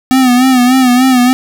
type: tone with vibrato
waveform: square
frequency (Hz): 253.7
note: B3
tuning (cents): +47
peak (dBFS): -6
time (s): 0.11-1.33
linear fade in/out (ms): 0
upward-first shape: sine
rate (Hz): 3.4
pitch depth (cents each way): 66
effects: none